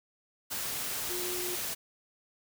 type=tone in noise; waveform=sine; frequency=359.1 Hz; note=F4; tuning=48 cents sharp; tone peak=-37 dBFS; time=1.09-1.56 s; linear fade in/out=20 ms; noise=white; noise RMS=-35 dBFS; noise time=0.5-1.75 s; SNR=-5 dB; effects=none